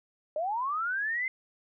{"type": "linear sweep", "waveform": "sine", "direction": "up", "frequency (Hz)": [587.3, 2093], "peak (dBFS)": -28, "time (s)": [0.36, 1.28], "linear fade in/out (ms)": 2, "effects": []}